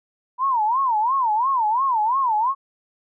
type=tone with vibrato; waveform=sine; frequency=962 Hz; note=B5; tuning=46 cents flat; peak=-17 dBFS; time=0.38-2.55 s; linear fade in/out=50 ms; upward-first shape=sine; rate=2.9 Hz; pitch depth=230 cents each way; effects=none